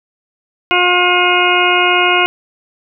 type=harmonic tone; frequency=357.4 Hz; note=F4; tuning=40 cents sharp; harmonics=1 / 2 / 3 / 4 / 6 / 7 / 8; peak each=-17 / -17 / -17 / -17 / -17 / -17 / -17 dBFS; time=0.71-2.26 s; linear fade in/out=0 ms; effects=none

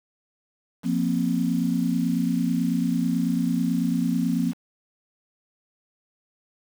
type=chord; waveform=sine; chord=F suspended fourth; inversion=none; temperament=just; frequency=174.61 / 232.8 / 261.9 Hz; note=F3 / Bb3 / C4; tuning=0 / -2 / +2 cents; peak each=-25 dBFS; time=0.83-4.54 s; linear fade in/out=50 ms; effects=7-bit

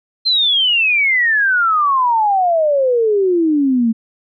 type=exponential sweep; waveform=sine; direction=down; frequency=4186 to 220 Hz; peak=-11 dBFS; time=0.25-3.93 s; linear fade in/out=20 ms; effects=none

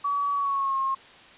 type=tone with pitch glide; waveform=sine; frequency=1138 to 1074.7 Hz; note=C#6 to C6; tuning=+45 to +46 cents; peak=-23 dBFS; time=0.04-0.95 s; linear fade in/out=10 ms; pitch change=-99 cents; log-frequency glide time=0.33-0.78 s; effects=white hiss -49 dBFS RMS until 1.37 s + resampled to 8000 Hz

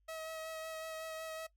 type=tone with vibrato; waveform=sawtooth; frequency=640 Hz; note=D#5; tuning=49 cents sharp; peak=-38 dBFS; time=0.08-1.47 s; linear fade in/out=10 ms; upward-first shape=sine; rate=5.4 Hz; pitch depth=14 cents each way; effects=noise-tail reverb RT60 0.1 s tail -18 dB re dry + added 50 Hz sine -70 dBFS peak until 1.56 s

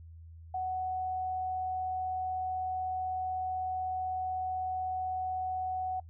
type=tone; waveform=sine; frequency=744 Hz; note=F#5; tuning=9 cents sharp; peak=-31 dBFS; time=0.54-6 s; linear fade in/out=5 ms; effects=noise-tail reverb RT60 0.1 s tail -22 dB re dry + added 82 Hz sine -47 dBFS peak until 6.09 s

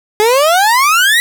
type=exponential sweep; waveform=30% pulse; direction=up; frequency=415.3 to 1975.5 Hz; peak=-5 dBFS; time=0.2-1.2 s; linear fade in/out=0 ms; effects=none

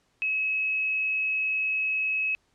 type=tone with frequency modulation; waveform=sine; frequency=2570 Hz; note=E7; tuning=45 cents flat; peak=-24 dBFS; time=0.22-2.35 s; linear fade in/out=0 ms; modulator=98.1 Hz; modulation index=0.2; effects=pink hiss -69 dBFS RMS until 2.54 s + low-pass 8000 Hz 12 dB/octave

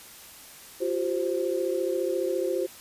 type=chord; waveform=sine; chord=F suspended second; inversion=none; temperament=equal with one note detuned; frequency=349.2 / 383.7 / 523.3 Hz; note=F4 / G4 / C5; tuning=0 / -37 / 0 cents; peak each=-29 dBFS; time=0.8-2.67 s; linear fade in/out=20 ms; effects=white hiss -47 dBFS RMS until 2.8 s + resampled to 32000 Hz

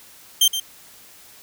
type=tone with echo; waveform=sawtooth; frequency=3154 Hz; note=G7; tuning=10 cents sharp; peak=-9 dBFS; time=0.41-0.48 s; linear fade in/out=5 ms; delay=120 ms; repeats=1; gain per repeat=-10 dB; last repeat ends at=0.6 s; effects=white hiss -47 dBFS RMS until 1.42 s

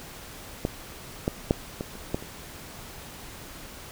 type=clicks; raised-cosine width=2 ms; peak=-11 / -10 / -6 / -17 / -28 / -12 / -27 dBFS; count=7; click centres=0.651 / 1.279 / 1.509 / 1.809 / 1.954 / 2.145 / 2.225 s; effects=pink hiss -43 dBFS RMS until 3.91 s

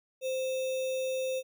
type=tone with sample-and-hold; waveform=sine; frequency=521 Hz; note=C5; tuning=7 cents flat; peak=-29 dBFS; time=0.21-1.43 s; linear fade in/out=50 ms; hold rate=3150 Hz; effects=none

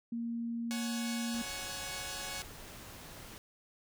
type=tone; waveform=sine; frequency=233.1 Hz; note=A#3; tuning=in tune; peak=-34 dBFS; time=0.12-1.42 s; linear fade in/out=5 ms
type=chord; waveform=5% pulse; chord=C# suspended fourth; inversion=none; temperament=equal with one note detuned; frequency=554.4 / 740 / 844.6 Hz; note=C#5 / F#5 / G#5; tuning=0 / 0 / +29 cents; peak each=-32 dBFS; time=0.71-2.42 s; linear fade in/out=0 ms
type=noise; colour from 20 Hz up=pink; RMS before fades=-49 dBFS; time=1.34-3.38 s; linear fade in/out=0 ms
effects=none

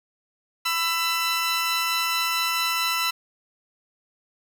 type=tone pair together; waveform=15% pulse; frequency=999 / 1333.5 Hz; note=B5 / E6; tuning=+20 / +20 cents; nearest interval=perfect fourth; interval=500 cents; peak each=-21 / -17 dBFS; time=0.65-3.11 s; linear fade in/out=10 ms; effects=none

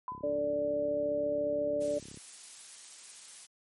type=tone with exponential decay; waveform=sine; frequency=1006 Hz; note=B5; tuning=32 cents sharp; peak=-32 dBFS; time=0.08-0.39 s; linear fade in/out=1 ms; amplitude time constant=66 ms
type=click train; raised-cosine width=3 ms; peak=-35 dBFS; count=71; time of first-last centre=0.12-2.173 s; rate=34.1 Hz
type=harmonic tone; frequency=146.2 Hz; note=D3; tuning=7 cents flat; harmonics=2 / 3 / 4; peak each=-38 / -38 / -29 dBFS; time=0.23-1.99 s; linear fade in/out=10 ms
type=noise; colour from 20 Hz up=blue; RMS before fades=-46 dBFS; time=1.8-3.47 s; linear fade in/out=20 ms
effects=high-pass 80 Hz 12 dB/octave + MP3 48 kbps

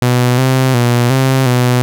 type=tone with pitch steps; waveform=sawtooth; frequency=123.9 / 130.5 / 120.8 / 132.3 / 124.2 Hz; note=B2 / C3 / B2 / C3 / B2; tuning=+6 / -4 / -38 / +20 / +10 cents; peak=-5 dBFS; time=0.02-1.82 s; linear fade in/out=0 ms; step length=360 ms; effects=none

